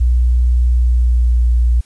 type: tone with pitch glide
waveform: sine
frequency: 60.8 to 59.58 Hz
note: B1 to A#1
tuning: -26 to +38 cents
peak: -9 dBFS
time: 0-1.81 s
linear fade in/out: 10 ms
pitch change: -36 cents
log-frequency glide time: 0.69-1.45 s
effects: white hiss -51 dBFS RMS until 1.85 s + resampled to 24000 Hz